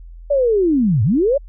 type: linear two-way sweep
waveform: sine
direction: down then up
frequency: 588 to 96.3 to 588 Hz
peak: -12 dBFS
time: 0.3-1.38 s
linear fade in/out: 10 ms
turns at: 1.03 s
effects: added 42 Hz sine -34 dBFS peak until 1.48 s